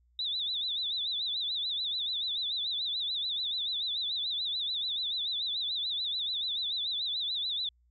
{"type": "tone with vibrato", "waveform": "sine", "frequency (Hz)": 3714, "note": "A#7", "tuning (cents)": -7, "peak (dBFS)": -30, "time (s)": [0.19, 7.69], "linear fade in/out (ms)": 2, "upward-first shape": "sine", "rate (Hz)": 6.9, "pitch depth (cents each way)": 140, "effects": ["added 60 Hz sine -64 dBFS peak until 7.9 s"]}